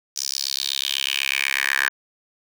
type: tone with high-pass filter sweep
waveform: 10% pulse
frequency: 68.1 Hz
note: C#2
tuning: 30 cents flat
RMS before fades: -24 dBFS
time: 0.16-1.89 s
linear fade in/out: 5 ms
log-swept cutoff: 5700 to 1600 Hz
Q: 4.1
effects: none